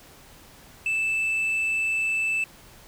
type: tone with tanh clipping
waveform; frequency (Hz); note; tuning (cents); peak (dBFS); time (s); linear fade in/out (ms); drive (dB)
triangle; 2637; E7; 0; -23; 0.86-2.44; 2; 7
effects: pink hiss -50 dBFS RMS until 2.87 s